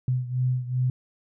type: beating tone pair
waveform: sine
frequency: 126 / 128.6 Hz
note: B2 / C3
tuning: +35 / -30 cents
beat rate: 2.6 Hz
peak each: -24 / -28 dBFS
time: 0.08-0.9 s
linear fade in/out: 2 ms
effects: none